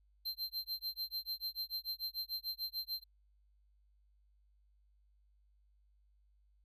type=tone with tremolo; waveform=square; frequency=4136 Hz; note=C8; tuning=21 cents flat; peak=-36 dBFS; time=0.25-3.04 s; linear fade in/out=10 ms; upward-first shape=sine; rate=6.8 Hz; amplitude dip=100%; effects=added 50 Hz sine -67 dBFS peak until 6.64 s